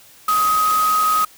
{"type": "tone in noise", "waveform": "sine", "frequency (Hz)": 1259, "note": "D#6", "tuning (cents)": 20, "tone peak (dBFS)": -14, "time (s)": [0.28, 1.25], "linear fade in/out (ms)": 5, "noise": "white", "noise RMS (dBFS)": -27, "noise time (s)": [0.28, 1.25], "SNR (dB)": 10, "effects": ["white hiss -47 dBFS RMS until 1.37 s"]}